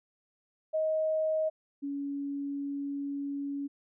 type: tone pair in turn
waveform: sine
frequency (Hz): 629 / 281.6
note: D#5 / C#4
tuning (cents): +19 / +27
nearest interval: octave + major second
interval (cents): 1392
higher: first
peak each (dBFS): -26 / -32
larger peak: first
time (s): 0.73-1.5 / 1.82-3.68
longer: second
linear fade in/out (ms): 20
effects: none